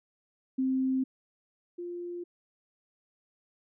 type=tone pair in turn; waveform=sine; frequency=262 / 349.7 Hz; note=C4 / F4; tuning=+2 / +2 cents; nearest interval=perfect fourth; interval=500 cents; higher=second; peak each=-25 / -35 dBFS; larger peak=first; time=0.58-1.04 / 1.78-2.24 s; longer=neither; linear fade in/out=10 ms; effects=none